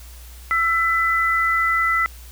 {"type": "tone pair together", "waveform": "sine", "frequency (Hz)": [1334.8, 2000], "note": ["E6", "B6"], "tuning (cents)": [21, 21], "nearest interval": "perfect fifth", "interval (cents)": 700, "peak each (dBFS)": -19, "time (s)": [0.51, 2.06], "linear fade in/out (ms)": 0, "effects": ["added 60 Hz sine -38 dBFS peak until 2.31 s", "white hiss -46 dBFS RMS until 2.31 s"]}